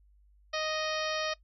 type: harmonic tone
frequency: 622.3 Hz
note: D#5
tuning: in tune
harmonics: 1 / 2 / 3 / 4 / 5 / 6 / 7 / 8 / 9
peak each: -34 / -37 / -39 / -40 / -41 / -42 / -42 / -43 / -44 dBFS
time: 0.53-1.34 s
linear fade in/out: 10 ms
effects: noise-tail reverb RT60 0.1 s tail -19 dB re dry + added 50 Hz sine -59 dBFS peak until 1.43 s